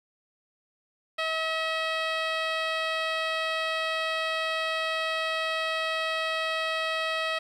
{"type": "tone with low-pass filter", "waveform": "10% pulse", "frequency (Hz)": 642, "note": "E5", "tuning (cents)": -46, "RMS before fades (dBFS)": -29, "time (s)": [1.18, 7.39], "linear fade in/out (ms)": 10, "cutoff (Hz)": 4300, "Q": 0.77, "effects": ["9-bit"]}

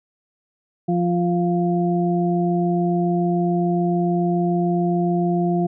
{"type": "harmonic tone", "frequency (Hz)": 174.61, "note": "F3", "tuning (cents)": 0, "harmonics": [1, 2, 4], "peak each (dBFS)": [-19, -22, -25], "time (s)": [0.88, 5.67], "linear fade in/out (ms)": 10, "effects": []}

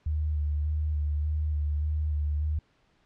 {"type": "tone with vibrato", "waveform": "sine", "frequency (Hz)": 75.3, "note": "D2", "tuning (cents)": 44, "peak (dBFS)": -25, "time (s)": [0.06, 2.59], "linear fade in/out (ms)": 5, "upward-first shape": "square", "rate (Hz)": 1.7, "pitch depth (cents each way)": 24, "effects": ["pink hiss -67 dBFS RMS until 3.05 s", "low-pass 4000 Hz 12 dB/octave"]}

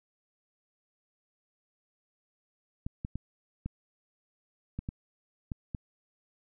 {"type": "clicks", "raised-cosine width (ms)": 5, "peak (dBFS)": -22, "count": 8, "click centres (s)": [2.865, 3.049, 3.156, 3.66, 4.79, 4.889, 5.518, 5.748], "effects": []}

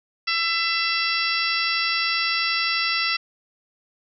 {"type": "harmonic tone", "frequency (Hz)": 669, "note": "E5", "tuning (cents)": 25, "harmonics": [2, 3, 4, 5, 6, 7, 8], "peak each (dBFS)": [-28, -27, -26, -32, -32, -28, -29], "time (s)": [0.27, 3.17], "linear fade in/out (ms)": 10, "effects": []}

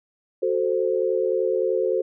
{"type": "chord", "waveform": "sine", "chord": "F# diminished", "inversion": "none", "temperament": "equal", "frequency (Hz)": [370, 440, 523.3], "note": ["F#4", "A4", "C5"], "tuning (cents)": [0, 0, 0], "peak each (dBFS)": -24, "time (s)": [0.42, 2.02], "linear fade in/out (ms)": 10, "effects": []}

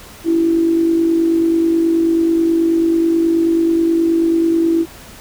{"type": "tone with amplitude modulation", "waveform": "sine", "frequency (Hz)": 331.3, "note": "E4", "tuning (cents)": 9, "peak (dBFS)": -9, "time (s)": [0.24, 4.86], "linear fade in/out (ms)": 50, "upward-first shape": "sine", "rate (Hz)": 49.3, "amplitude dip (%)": 45, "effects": ["pink hiss -38 dBFS RMS until 5.2 s"]}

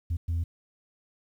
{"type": "tone bursts at uneven times", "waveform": "sine", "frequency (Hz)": 83.8, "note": "E2", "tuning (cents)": 29, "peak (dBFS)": -23, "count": 2, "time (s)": [[0.1, 0.17], [0.28, 0.44]], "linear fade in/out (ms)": 10, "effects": ["tanh soft clip ceiling -24 dBFS", "10-bit"]}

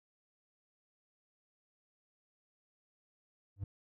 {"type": "tone with exponential growth", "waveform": "triangle", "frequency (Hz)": 98.8, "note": "G2", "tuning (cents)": 14, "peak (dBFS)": -30, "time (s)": [3.56, 3.64], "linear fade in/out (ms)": 5, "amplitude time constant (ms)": 17, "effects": []}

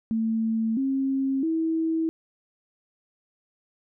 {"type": "tone with pitch steps", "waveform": "sine", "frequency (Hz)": [223.7, 269.1, 323.8], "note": ["A3", "C4", "E4"], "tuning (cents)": [29, 49, -31], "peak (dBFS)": -22, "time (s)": [0.11, 2.09], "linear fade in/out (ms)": 0, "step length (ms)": 660, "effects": []}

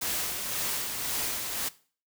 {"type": "noise with tremolo", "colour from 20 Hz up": "white", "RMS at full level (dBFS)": -30, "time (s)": [0.01, 1.69], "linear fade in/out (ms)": 10, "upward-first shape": "sine", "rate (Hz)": 1.9, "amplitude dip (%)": 40, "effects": ["noise-tail reverb RT60 0.4 s tail -18 dB re dry"]}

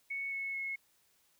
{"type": "tone with pitch steps", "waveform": "sine", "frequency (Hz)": [2214, 2196, 2178], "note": ["C#7", "C#7", "C#7"], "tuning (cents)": [-3, -17, -31], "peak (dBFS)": -35, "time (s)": [0.1, 0.76], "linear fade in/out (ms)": 10, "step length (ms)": 220, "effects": ["white hiss -71 dBFS RMS until 1.39 s"]}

